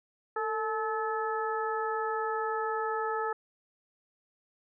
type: harmonic tone with a mistuned harmonic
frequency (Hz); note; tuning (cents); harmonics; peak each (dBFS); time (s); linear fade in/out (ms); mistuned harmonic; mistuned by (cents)
432; A4; -32; 1 / 2 / 3 / 4; -33 / -34 / -34 / -39; 0.36-3.33; 5; 1; +57
effects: none